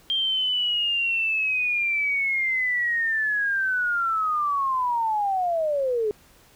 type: linear sweep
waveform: sine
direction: down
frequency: 3190 to 410 Hz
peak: -21 dBFS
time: 0.1-6.11 s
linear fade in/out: 0 ms
effects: pink hiss -55 dBFS RMS until 6.55 s